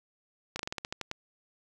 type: slowing click train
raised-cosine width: 0.2 ms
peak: -17 dBFS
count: 10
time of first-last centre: 0.56-1.114 s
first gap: 33 ms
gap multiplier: 1.15
effects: 8-bit